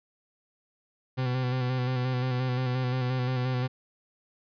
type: tone with vibrato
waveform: 40% pulse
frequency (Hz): 127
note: B2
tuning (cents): +49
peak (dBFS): -25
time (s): 1.17-3.68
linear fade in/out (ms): 20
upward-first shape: square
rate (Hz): 5.7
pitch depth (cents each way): 28
effects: resampled to 11025 Hz